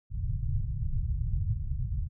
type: low-pass noise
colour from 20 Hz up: pink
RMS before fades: -30 dBFS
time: 0.1-2.09 s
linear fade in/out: 50 ms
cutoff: 140 Hz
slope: 48 dB/octave
effects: none